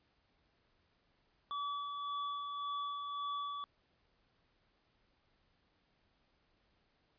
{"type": "tone with tremolo", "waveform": "square", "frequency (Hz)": 1146, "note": "D6", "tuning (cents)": -43, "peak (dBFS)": -37, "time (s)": [1.51, 3.64], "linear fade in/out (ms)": 0, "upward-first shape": "sine", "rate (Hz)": 1.8, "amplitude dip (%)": 35, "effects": ["pink hiss -75 dBFS RMS until 7.18 s", "resampled to 11025 Hz"]}